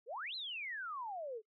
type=exponential two-way sweep; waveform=sine; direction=up then down; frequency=415.3 to 4200 to 415.3 Hz; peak=-40 dBFS; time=0.06-1.42 s; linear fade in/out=50 ms; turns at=0.35 s; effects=noise-tail reverb RT60 0.1 s tail -24 dB re dry